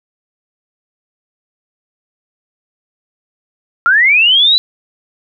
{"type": "linear sweep", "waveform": "sine", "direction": "up", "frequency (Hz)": [1345, 4021], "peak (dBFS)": -6, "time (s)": [3.86, 4.58], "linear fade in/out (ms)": 0, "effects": []}